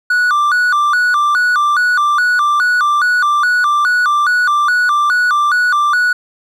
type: tone with vibrato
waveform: triangle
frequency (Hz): 1316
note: E6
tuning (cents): -3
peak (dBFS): -8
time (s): 0.1-6.13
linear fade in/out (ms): 5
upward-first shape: square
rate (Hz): 2.4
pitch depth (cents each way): 190
effects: none